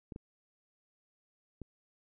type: clicks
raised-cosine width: 3 ms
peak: -30 dBFS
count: 3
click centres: 0.122 / 0.161 / 1.617 s
effects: none